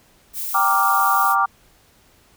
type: noise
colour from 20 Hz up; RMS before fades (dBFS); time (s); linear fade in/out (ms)
violet; -27; 0.33-1.36; 50
type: chord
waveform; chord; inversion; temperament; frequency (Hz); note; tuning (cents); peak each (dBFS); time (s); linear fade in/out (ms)
sine; G minor seventh; none; equal; 784 / 932.3 / 1174.7 / 1396.9; G5 / Bb5 / D6 / F6; 0 / 0 / 0 / 0; -21 / -23 / -17 / -23; 0.54-1.46; 10
effects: pink hiss -55 dBFS RMS until 2.36 s